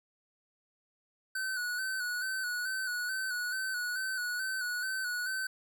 square tone with vibrato, 1499 Hz, F#6, 22 cents sharp, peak -33 dBFS, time 1.35-5.47 s, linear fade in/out 5 ms, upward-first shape square, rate 2.3 Hz, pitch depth 40 cents each way, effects none

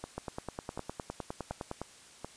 two click trains, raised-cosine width 1 ms, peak -24 / -22 dBFS, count 4 / 17, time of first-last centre 0.04-2.246 / 0.18-1.816 s, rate 1.36 / 9.78 Hz, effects white hiss -55 dBFS RMS until 2.36 s + resampled to 22050 Hz

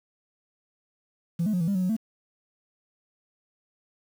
sine tone with pitch steps, 169.4 / 214.8 / 179.4 / 164.8 / 200.1 / 184.6 / 182.5 / 223.1 Hz, E3 / A3 / F3 / E3 / G3 / F#3 / F#3 / A3, +48 / -41 / +47 / 0 / +36 / -4 / -24 / +24 cents, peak -21 dBFS, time 1.39-1.966 s, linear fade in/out 10 ms, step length 72 ms, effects tanh soft clip ceiling -19 dBFS + 8-bit

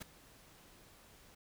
pink noise with ADSR envelope, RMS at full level -43 dBFS, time 0-1.35 s, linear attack 20 ms, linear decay 8 ms, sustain -18 dB, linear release 8 ms, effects none

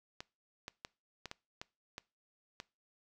clicks, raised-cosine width 0.2 ms, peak -25 dBFS, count 8, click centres 0.205 / 0.681 / 0.849 / 1.257 / 1.314 / 1.615 / 1.981 / 2.601 s, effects noise-tail reverb RT60 0.3 s tail -23 dB re dry

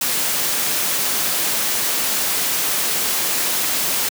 white noise, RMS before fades -20 dBFS, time 0.01-4.09 s, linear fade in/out 5 ms, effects high-pass 150 Hz 12 dB/octave

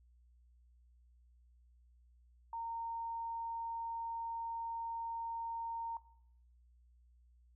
sine tone, 920 Hz, A#5, 23 cents flat, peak -39 dBFS, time 2.53-5.97 s, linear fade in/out 2 ms, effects noise-tail reverb RT60 0.7 s tail -18 dB re dry + added 60 Hz sine -63 dBFS peak until 7.55 s

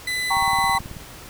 30% pulse tone, 2004 Hz, B6, 25 cents sharp, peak -20 dBFS, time 0.07-0.78 s, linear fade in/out 5 ms
sine chord, G diminished, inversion none, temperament equal, 784 / 932.3 / 1108.7 Hz, G5 / Bb5 / Db6, 0 / 0 / 0 cents, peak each -23 dBFS, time 0.3-0.79 s, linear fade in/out 10 ms
click train, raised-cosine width 5 ms, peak -23 dBFS, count 12, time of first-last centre 0.37-0.968 s, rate 18.4 Hz
effects pink hiss -41 dBFS RMS until 1.29 s

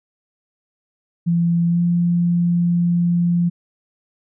sine tone with pitch glide, 170.2 to 173.08 Hz, F3 to F3, -44 to -15 cents, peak -14 dBFS, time 1.26-3.5 s, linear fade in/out 20 ms, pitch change +29 cents, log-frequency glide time 1.68-1.8 s, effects none

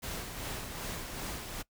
pink noise with tremolo, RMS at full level -38 dBFS, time 0.02-1.63 s, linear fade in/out 20 ms, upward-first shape sine, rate 2.6 Hz, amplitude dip 40%, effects noise-tail reverb RT60 0.1 s tail -21 dB re dry

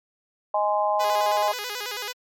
sine chord, Ab major, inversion second, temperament just, 623 / 830.6 / 1038.3 Hz, Eb5 / Ab5 / C6, +2 / 0 / -14 cents, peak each -24 / -23 / -26 dBFS, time 0.54-1.52 s, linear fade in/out 5 ms
5% pulse tone with vibrato, 453.9 Hz, A#4, 46 cents flat, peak -18 dBFS, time 0.99-2.13 s, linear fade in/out 20 ms, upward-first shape square, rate 9.2 Hz, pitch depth 160 cents each way
effects MP3 96 kbps

